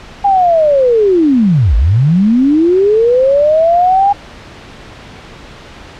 sine linear two-way sweep, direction down then up, 816 to 49 to 816 Hz, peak -6 dBFS, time 0.24-4.13 s, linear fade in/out 10 ms, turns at 1.76 s, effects pink hiss -33 dBFS RMS until 5.99 s + low-pass 4000 Hz 12 dB/octave

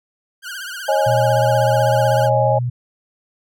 sawtooth tone with vibrato, 1511 Hz, F#6, 36 cents sharp, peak -24 dBFS, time 0.42-2.3 s, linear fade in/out 50 ms, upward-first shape triangle, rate 16 Hz, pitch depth 140 cents each way
sine chord, C# suspended second, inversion none, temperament equal with one note detuned, 544.8 / 622.3 / 830.6 Hz, C#5 / D#5 / G#5, -30 / 0 / 0 cents, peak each -18 dBFS, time 0.88-2.59 s, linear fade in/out 10 ms
sine tone with pitch glide, 120 to 122.59 Hz, B2 to B2, -49 to -12 cents, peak -18 dBFS, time 1.06-2.7 s, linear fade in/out 10 ms, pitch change +37 cents, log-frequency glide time 1.85-2.58 s
effects none

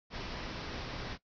pink low-pass noise, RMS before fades -41 dBFS, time 0.1-1.18 s, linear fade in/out 50 ms, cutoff 5600 Hz, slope 96 dB/octave, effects noise-tail reverb RT60 0.1 s tail -17 dB re dry

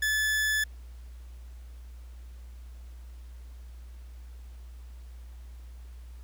40% pulse tone, 1731 Hz, A6, 29 cents flat, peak -24 dBFS, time 0.02-0.64 s, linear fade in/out 5 ms, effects added 60 Hz sine -42 dBFS peak until 6.23 s + pink hiss -62 dBFS RMS until 6.23 s

